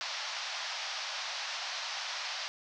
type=band-pass noise; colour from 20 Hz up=white; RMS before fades=-38 dBFS; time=0.01-2.48 s; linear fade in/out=0 ms; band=620 to 5700 Hz; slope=48 dB/octave; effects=none